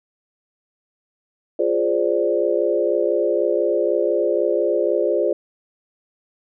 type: chord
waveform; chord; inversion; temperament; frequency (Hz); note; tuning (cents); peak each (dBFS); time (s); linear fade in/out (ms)
sine; D half-diminished seventh; first; equal; 349.2 / 415.3 / 523.3 / 587.3; F4 / Ab4 / C5 / D5; 0 / 0 / 0 / 0; -22; 1.59-5.33; 5
effects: none